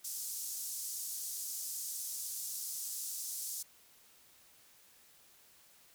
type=band-pass noise; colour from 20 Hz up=pink; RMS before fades=-41 dBFS; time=0.04-3.63 s; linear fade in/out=10 ms; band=5900 to 16000 Hz; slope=24 dB/octave; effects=white hiss -63 dBFS RMS until 5.94 s